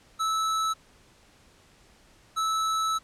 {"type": "tone pair in turn", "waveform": "square", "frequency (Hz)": [1307, 1307], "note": ["E6", "E6"], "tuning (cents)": [-15, -15], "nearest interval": "unison", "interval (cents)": 0, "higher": "neither", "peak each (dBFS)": [-25, -25], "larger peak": "neither", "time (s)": [[0.19, 0.74], [2.36, 2.99]], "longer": "second", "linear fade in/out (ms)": 20, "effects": ["pink hiss -58 dBFS RMS until 3.03 s", "low-pass 9000 Hz 12 dB/octave"]}